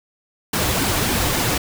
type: noise with flanger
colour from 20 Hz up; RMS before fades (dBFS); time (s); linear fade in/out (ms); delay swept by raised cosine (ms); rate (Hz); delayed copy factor
pink; -20; 0.53-1.58; 5; 1.5 to 5.1; 3.5; -0.55
effects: none